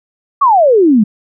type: exponential sweep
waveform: sine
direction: down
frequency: 1174.7 to 198.1 Hz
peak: -5 dBFS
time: 0.41-1.04 s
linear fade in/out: 10 ms
effects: none